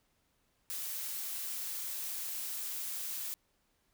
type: noise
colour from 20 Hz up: blue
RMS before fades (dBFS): -39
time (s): 0.7-3.34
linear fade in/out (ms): 0
effects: pink hiss -75 dBFS RMS until 3.93 s